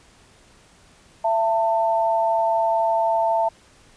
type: tone pair together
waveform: sine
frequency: 669 / 894 Hz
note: E5 / A5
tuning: +25 / +27 cents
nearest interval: perfect fourth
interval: 502 cents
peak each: -20 dBFS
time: 1.24-3.49 s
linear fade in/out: 10 ms
effects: pink hiss -53 dBFS RMS until 3.96 s + resampled to 22050 Hz